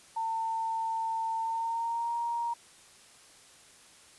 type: tone with pitch glide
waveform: sine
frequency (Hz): 900 to 938.2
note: A5 to A#5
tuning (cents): +39 to +11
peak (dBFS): -29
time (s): 0.16-2.54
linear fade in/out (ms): 10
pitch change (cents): +72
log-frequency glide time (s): 1.37-2.14
effects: white hiss -56 dBFS RMS until 4.18 s + resampled to 24000 Hz